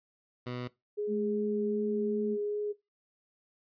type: tone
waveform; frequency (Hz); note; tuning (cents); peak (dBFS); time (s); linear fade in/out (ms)
15% pulse; 123.7; B2; +3; -29; 0.46-0.68; 10
type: tone with vibrato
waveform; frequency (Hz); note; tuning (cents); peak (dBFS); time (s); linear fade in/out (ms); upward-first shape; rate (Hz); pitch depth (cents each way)
sine; 415.3; G#4; 0; -30; 0.97-2.73; 20; triangle; 2.6; 10
type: tone with pitch glide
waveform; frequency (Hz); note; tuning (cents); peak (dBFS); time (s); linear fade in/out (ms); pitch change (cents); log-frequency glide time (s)
sine; 212.9 to 215.7; G#3 to A3; +43 to -34; -31; 1.07-2.38; 50; +23; 1.59-1.92
effects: noise-tail reverb RT60 0.2 s tail -19 dB re dry + resampled to 11025 Hz